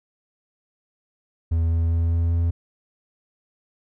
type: tone with pitch steps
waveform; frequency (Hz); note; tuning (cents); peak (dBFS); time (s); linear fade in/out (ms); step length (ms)
triangle; 82.41 / 82.94 / 83.46 / 84 / 84.53; E2 / E2 / E2 / E2 / E2; 0 / +11 / +22 / +33 / +44; -16; 1.51-2.51; 10; 200
effects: none